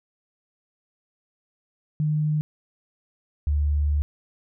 sine tone pair in turn, 152.1 / 73.46 Hz, D#3 / D2, -39 / +1 cents, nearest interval octave + minor second, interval 1260 cents, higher first, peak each -20 / -19 dBFS, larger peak second, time 2-2.41 / 3.47-4.02 s, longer second, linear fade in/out 0 ms, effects none

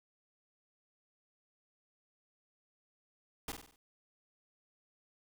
pink noise with echo, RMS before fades -40 dBFS, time 3.48-3.52 s, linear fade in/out 2 ms, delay 48 ms, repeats 5, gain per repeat -6 dB, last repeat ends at 3.76 s, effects none

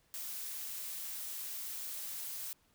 blue noise, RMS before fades -42 dBFS, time 0.14-2.53 s, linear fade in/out 0 ms, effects pink hiss -71 dBFS RMS until 2.74 s

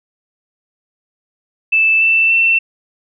sine tone with pitch steps, 2637 / 2663 / 2689 Hz, E7 / E7 / E7, 0 / +17 / +34 cents, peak -9 dBFS, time 1.72-2.59 s, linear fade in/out 10 ms, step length 290 ms, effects none

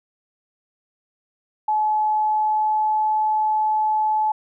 sine tone with pitch glide, 856 to 861 Hz, A5 to A5, -48 to -38 cents, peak -17 dBFS, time 1.68-4.32 s, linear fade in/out 5 ms, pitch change +10 cents, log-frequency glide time 2.03-3.1 s, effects none

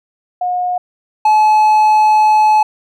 sine / triangle tone pair in turn, 721 / 857.4 Hz, F#5 / A5, -45 / -45 cents, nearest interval minor third, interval 300 cents, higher second, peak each -14 / -5 dBFS, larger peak second, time 0.41-0.78 / 1.25-2.63 s, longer second, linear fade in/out 5 ms, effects none

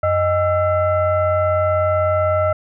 sine tone with frequency modulation, 620 Hz, D#5, 6 cents flat, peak -14 dBFS, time 0.03-2.53 s, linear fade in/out 5 ms, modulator 712 Hz, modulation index 0.91, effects none

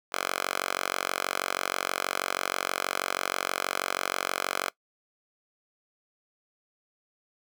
5% pulse tone with high-pass filter, 46.25 Hz, F#1, in tune, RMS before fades -31 dBFS, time 0.12-4.7 s, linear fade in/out 10 ms, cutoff 920 Hz, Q 1.2, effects noise-tail reverb RT60 0.1 s tail -21 dB re dry

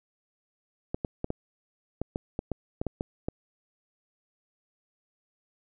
clicks, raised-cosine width 2 ms, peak -16 dBFS, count 12, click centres 0.945 / 1.048 / 1.244 / 1.304 / 2.016 / 2.159 / 2.391 / 2.517 / 2.815 / 2.867 / 3.009 / 3.285 s, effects none

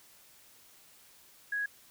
sine tone, 1661.2 Hz, G#6, in tune, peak -30 dBFS, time 1.52-1.66 s, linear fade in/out 5 ms, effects white hiss -59 dBFS RMS until 1.9 s

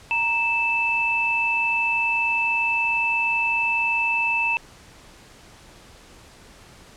sine tone pair together, 932.3 / 2637 Hz, A#5 / E7, 0 / 0 cents, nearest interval octave + tritone, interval 1800 cents, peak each -26 / -20 dBFS, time 0.11-4.57 s, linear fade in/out 0 ms, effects pink hiss -48 dBFS RMS until 6.96 s + low-pass 9000 Hz 12 dB/octave

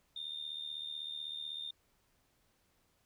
sine tone with amplitude modulation, 3630 Hz, A#7, 47 cents flat, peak -35 dBFS, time 0.16-1.71 s, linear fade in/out 5 ms, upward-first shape sine, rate 76 Hz, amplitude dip 80%, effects tanh soft clip ceiling -34 dBFS + pink hiss -74 dBFS RMS until 3.05 s

